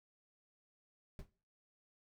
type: noise with exponential decay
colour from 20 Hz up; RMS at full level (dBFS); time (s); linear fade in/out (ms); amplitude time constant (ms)
brown; -43; 1.19-1.3; 1; 23
effects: noise-tail reverb RT60 0.4 s tail -18 dB re dry